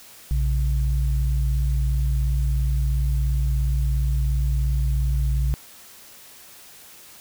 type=tone pair together; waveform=sine; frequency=59.3 / 136.4 Hz; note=A#1 / C#3; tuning=+30 / -28 cents; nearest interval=octave + major second; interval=1442 cents; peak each=-19 / -26 dBFS; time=0.31-5.54 s; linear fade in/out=0 ms; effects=white hiss -46 dBFS RMS until 7.2 s